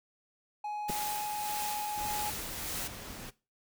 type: tone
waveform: triangle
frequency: 838 Hz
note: G#5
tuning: 15 cents sharp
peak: -32 dBFS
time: 0.64-2.3 s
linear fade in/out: 5 ms
type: noise with tremolo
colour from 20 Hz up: white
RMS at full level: -37 dBFS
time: 0.88-2.88 s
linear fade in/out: 10 ms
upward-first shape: sine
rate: 1.7 Hz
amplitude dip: 45%
type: clicks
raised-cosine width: 2 ms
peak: -24 dBFS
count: 2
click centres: 0.897 / 0.902 s
type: noise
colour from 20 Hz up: pink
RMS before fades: -44 dBFS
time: 1.96-3.31 s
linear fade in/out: 20 ms
effects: noise-tail reverb RT60 0.3 s tail -20 dB re dry